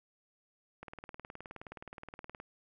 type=click train; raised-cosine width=0.5 ms; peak=-30 dBFS; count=31; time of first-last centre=0.83-2.401 s; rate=19.1 Hz; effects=none